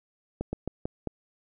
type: slowing click train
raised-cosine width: 2 ms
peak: -17 dBFS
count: 5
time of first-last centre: 0.41-1.073 s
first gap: 120 ms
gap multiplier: 1.22
effects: none